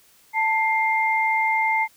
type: tone pair together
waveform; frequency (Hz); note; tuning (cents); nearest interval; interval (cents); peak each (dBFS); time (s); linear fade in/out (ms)
sine; 885.5 / 2106; A5 / C7; +11 / +11; octave + minor third; 1500; -21; 0.33-1.88; 50
effects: white hiss -56 dBFS RMS until 1.96 s